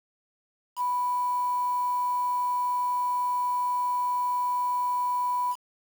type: tone with quantisation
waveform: sine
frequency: 987.8 Hz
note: B5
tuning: in tune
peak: -24 dBFS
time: 0.76-5.56 s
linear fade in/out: 50 ms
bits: 7
effects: none